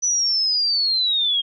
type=linear sweep; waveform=sine; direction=down; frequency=5990 to 3213 Hz; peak=-17 dBFS; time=0.02-1.42 s; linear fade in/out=20 ms; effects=none